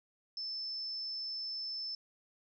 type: tone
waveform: sine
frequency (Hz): 5274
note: E8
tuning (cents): 0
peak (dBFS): -37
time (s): 0.37-1.95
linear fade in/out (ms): 2
effects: none